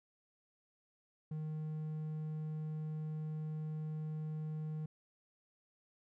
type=tone; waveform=triangle; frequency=155 Hz; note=D#3; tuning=6 cents flat; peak=-36 dBFS; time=1.31-4.86 s; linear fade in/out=5 ms; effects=none